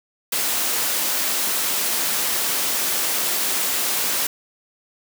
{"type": "high-pass noise", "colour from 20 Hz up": "white", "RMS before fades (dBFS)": -22, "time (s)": [0.32, 4.27], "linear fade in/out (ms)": 5, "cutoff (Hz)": 210, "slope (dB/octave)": 12, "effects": []}